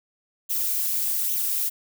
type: noise with flanger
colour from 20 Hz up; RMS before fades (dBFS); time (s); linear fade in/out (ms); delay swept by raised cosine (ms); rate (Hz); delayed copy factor
violet; -25; 0.49-1.7; 20; 0.3 to 3.9; 1.2; +0.6
effects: none